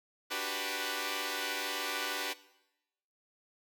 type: chord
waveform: 5% pulse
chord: G major seventh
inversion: second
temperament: equal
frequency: 293.7 / 370 / 392 / 493.9 Hz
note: D4 / F#4 / G4 / B4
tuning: 0 / 0 / 0 / 0 cents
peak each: -29 / -29 / -29 / -26 dBFS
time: 0.3-2.34 s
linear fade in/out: 20 ms
effects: noise-tail reverb RT60 0.9 s tail -18 dB re dry